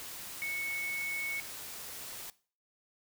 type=tone in noise; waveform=sine; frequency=2210 Hz; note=C#7; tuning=6 cents flat; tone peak=-33 dBFS; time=0.42-1.4 s; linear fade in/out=0 ms; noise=white; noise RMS=-44 dBFS; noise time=0-2.3 s; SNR=+8 dB; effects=noise-tail reverb RT60 0.4 s tail -19 dB re dry